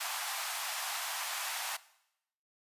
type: high-pass noise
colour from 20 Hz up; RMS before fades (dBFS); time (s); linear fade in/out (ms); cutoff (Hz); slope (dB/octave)
pink; -37; 0-1.77; 10; 710; 48
effects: noise-tail reverb RT60 0.8 s tail -18 dB re dry + resampled to 32000 Hz